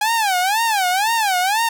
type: tone with vibrato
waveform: sawtooth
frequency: 816 Hz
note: G#5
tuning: 31 cents flat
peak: -12 dBFS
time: 0.01-1.69 s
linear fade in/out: 5 ms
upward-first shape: sine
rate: 2 Hz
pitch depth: 220 cents each way
effects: none